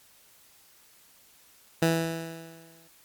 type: tone with exponential decay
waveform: 15% pulse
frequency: 164.5 Hz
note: E3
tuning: 3 cents flat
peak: -13 dBFS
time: 1.82-2.88 s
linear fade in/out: 5 ms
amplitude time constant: 230 ms
effects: white hiss -58 dBFS RMS until 3.04 s + MP3 96 kbps